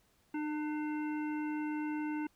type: harmonic tone with a mistuned harmonic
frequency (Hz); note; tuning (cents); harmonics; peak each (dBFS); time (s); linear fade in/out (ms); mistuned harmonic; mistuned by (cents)
300.4; D4; +39; 1 / 3 / 5 / 7 / 9; -34 / -44 / -48 / -51 / -53; 0.34-2.27; 5; 1; +15
effects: pink hiss -71 dBFS RMS until 2.35 s